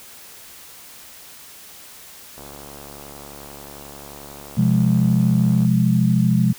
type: click train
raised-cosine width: 1 ms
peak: -25 dBFS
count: 234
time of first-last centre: 2.38-5.648 s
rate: 71.3 Hz
type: chord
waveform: sine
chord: F minor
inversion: second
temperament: equal with one note detuned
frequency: 127.53 / 174.61 / 207.7 Hz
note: C3 / F3 / Ab3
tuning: -44 / 0 / 0 cents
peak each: -18 dBFS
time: 4.57-6.53 s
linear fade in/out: 10 ms
effects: white hiss -42 dBFS RMS until 6.58 s